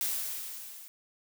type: noise with level ramp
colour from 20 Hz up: blue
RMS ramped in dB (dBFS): -30 to -49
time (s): 0.01-0.88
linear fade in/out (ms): 0
effects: none